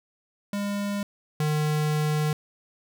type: tone pair in turn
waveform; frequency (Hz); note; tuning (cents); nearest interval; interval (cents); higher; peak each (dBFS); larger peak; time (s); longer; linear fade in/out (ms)
square; 202.6 / 151.9; G#3 / D#3; -43 / -41; perfect fourth; 498; first; -27 / -23; second; 0.53-1.03 / 1.4-2.33; second; 2
effects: none

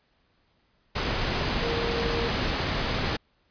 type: tone in noise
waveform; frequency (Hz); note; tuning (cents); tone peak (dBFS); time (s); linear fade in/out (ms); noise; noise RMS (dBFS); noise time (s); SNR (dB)
sine; 466.2; A#4; 0; -29; 1.62-2.29; 10; pink; -27; 0.95-3.17; -5
effects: pink hiss -68 dBFS RMS until 3.5 s + resampled to 11025 Hz

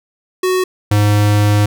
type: tone pair in turn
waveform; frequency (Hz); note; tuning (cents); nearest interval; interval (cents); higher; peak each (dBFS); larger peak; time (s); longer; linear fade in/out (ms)
square; 370 / 103.83; F#4 / G#2; 0 / 0; octave + minor seventh; 2200; first; -13 / -10; second; 0.43-0.64 / 0.91-1.66; second; 5
effects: none

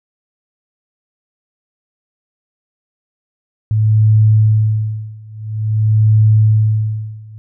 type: tone with tremolo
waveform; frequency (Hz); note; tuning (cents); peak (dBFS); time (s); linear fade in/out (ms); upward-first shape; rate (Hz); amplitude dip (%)
sine; 108.3; A2; -27; -6; 3.71-7.38; 0; sine; 0.49; 95
effects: none

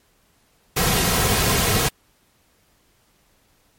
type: noise with comb filter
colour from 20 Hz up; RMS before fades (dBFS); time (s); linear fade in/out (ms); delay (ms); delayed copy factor
pink; -19; 0.76-1.89; 10; 3.4; -0.55
effects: pink hiss -61 dBFS RMS until 3.78 s + MP3 64 kbps

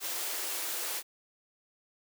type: high-pass noise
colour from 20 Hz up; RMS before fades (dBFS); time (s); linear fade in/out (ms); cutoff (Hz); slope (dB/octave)
white; -35; 0-1.03; 50; 300; 96
effects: none

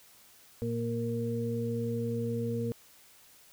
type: harmonic tone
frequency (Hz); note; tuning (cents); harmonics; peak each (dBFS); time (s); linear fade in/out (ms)
116.54; A#2; 0; 1 / 2 / 4; -34 / -34 / -34; 0.62-2.72; 0
effects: white hiss -58 dBFS RMS until 3.52 s

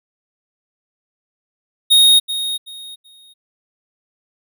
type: tone with echo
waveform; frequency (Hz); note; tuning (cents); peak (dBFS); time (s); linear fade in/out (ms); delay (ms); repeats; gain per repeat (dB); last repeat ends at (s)
square; 3729; A#7; 0; -8; 1.9-2.2; 20; 380; 3; -12; 3.34
effects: none

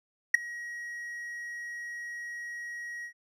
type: tone with ADSR envelope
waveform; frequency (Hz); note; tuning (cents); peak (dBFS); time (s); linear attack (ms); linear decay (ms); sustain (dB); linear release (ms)
triangle; 1900; A#6; +33; -11; 0.34-3.13; 6; 8; -24; 85
effects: resampled to 32000 Hz

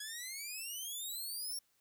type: exponential sweep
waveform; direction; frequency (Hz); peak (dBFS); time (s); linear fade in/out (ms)
10% pulse; up; 1661 to 5588; -33; 0-1.59; 5
effects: white hiss -75 dBFS RMS until 1.8 s

